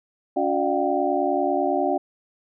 sine tone cluster, 283.3 / 362.5 / 597 / 705 / 775 Hz, C#4 / F#4 / D5 / F5 / G5, +38 / -35 / +28 / +16 / -20 cents, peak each -26 dBFS, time 0.36-1.98 s, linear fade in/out 10 ms, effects none

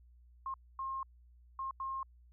sine tone bursts at uneven times, 1069 Hz, C6, 37 cents sharp, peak -36 dBFS, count 4, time 0.46-0.54 / 0.79-1.03 / 1.59-1.71 / 1.8-2.03 s, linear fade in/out 2 ms, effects added 60 Hz sine -58 dBFS peak until 2.32 s

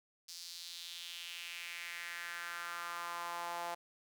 sawtooth tone with high-pass filter sweep, 172.2 Hz, F3, 24 cents flat, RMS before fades -44 dBFS, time 0.28-3.75 s, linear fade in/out 10 ms, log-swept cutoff 5000 to 760 Hz, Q 3, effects none

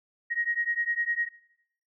sine beating tone pair, 1879 / 1888.9 Hz, A#6 / A#6, +13 / +22 cents, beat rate 9.9 Hz, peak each -29 dBFS, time 0.3-1.29 s, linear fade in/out 20 ms, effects noise-tail reverb RT60 0.7 s tail -20 dB re dry

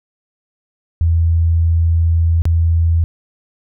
sine tone with dropouts, 83 Hz, E2, 12 cents sharp, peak -10 dBFS, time 1.01-3.04 s, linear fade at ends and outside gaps 0 ms, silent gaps 2.42-2.454 s, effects none

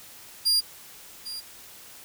40% pulse tone with echo, 4800 Hz, D8, 37 cents sharp, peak -18 dBFS, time 0.45-0.61 s, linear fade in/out 20 ms, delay 800 ms, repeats 1, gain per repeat -14 dB, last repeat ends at 1.41 s, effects white hiss -47 dBFS RMS until 2.04 s

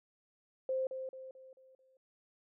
sine tone with echo, 523.3 Hz, C5, in tune, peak -31 dBFS, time 0.69-0.87 s, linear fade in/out 2 ms, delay 220 ms, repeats 5, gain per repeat -7 dB, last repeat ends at 1.97 s, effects none

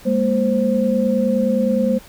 sine tone cluster, 203.2 / 232.8 / 523 Hz, G#3 / A#3 / C5, -38 / -2 / -1 cents, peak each -19 dBFS, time 0.05-1.99 s, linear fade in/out 20 ms, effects pink hiss -44 dBFS RMS until 2.08 s

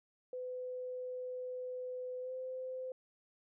sine tone with pitch glide, 504 to 514.3 Hz, B4 to C5, +35 to -30 cents, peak -39 dBFS, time 0.33-2.92 s, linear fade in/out 2 ms, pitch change +35 cents, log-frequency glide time 2.21-2.32 s, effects none

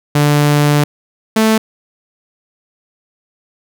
sawtooth tone pair in turn, 146.83 / 220 Hz, D3 / A3, 0 / 0 cents, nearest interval perfect fifth, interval 700 cents, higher second, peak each -5 dBFS, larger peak neither, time 0.15-0.84 / 1.36-1.58 s, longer first, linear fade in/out 5 ms, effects none

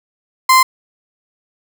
35% pulse tone, 1039 Hz, C6, 12 cents flat, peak -5 dBFS, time 0.49-0.63 s, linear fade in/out 5 ms, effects none

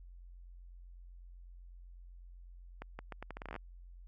accelerating click train, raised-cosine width 0.5 ms, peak -28 dBFS, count 14, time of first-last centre 2.82-3.562 s, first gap 170 ms, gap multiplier 0.78, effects added 44 Hz sine -50 dBFS peak until 4.07 s

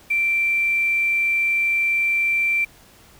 sine tone with quantisation, 2349 Hz, D7, in tune, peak -17 dBFS, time 0.1-2.65 s, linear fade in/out 10 ms, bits 7, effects pink hiss -50 dBFS RMS until 3.19 s

